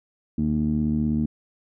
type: tone with low-pass filter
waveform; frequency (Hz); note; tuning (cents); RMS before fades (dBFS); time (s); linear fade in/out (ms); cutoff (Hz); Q
15% pulse; 76; D#2; -40; -23; 0.38-1.26; 5; 250; 4
effects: none